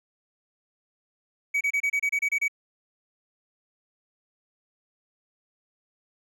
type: tone bursts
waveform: triangle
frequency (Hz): 2267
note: C#7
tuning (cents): +38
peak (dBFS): -20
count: 10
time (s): 1.54-2.482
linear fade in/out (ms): 10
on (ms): 69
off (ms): 28
effects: none